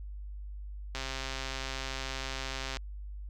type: click train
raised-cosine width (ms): 0.2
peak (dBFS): -19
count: 243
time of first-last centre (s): 0.95-2.77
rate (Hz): 133
effects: added 50 Hz sine -39 dBFS peak until 3.29 s